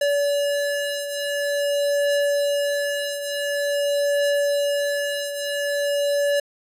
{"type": "beating tone pair", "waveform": "square", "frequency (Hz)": [573, 573.47], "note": ["D5", "D5"], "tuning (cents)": [-43, -41], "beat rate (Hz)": 0.47, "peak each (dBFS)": [-22, -28], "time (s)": [0.01, 6.4], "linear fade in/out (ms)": 5, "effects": ["resampled to 32000 Hz"]}